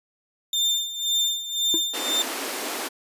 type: tone with tremolo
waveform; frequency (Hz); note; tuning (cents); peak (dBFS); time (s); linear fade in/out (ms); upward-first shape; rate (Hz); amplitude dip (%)
35% pulse; 3596; A7; +37; -17; 0.53-2.22; 2; sine; 1.9; 75
type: tone with exponential decay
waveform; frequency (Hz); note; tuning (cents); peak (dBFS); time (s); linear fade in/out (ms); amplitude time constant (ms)
triangle; 329.6; E4; 0; -20; 1.74-1.83; 1; 19
type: high-pass noise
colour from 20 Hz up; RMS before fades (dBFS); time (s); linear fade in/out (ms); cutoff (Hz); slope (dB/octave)
pink; -30; 1.93-2.89; 20; 250; 48
effects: resampled to 32000 Hz